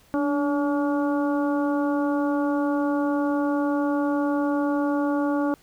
harmonic tone with a mistuned harmonic, 284.7 Hz, C#4, 46 cents sharp, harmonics 1 / 2 / 3 / 4 / 5, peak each -22 / -28 / -32 / -34 / -36 dBFS, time 0.14-5.54 s, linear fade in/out 0 ms, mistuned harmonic 1, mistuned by +40 cents, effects pink hiss -57 dBFS RMS until 5.62 s

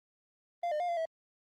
triangle tone with pitch steps, 693 / 604 / 707 / 687 / 650 Hz, F5 / D5 / F5 / F5 / E5, -14 / +48 / +21 / -29 / -24 cents, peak -28 dBFS, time 0.63-1.055 s, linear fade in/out 5 ms, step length 85 ms, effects Opus 24 kbps

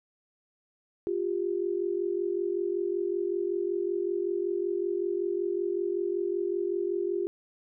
sine tone pair together, 352.2 / 397.5 Hz, F4 / G4, +15 / +24 cents, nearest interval major second, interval 209 cents, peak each -29 / -30 dBFS, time 1.07-7.27 s, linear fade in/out 0 ms, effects none

